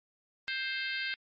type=harmonic tone; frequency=526 Hz; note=C5; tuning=9 cents sharp; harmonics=3 / 4 / 5 / 6 / 7 / 8 / 9; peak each=-36 / -38 / -40 / -42 / -43 / -44 / -45 dBFS; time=0.48-1.14 s; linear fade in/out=0 ms; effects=MP3 32 kbps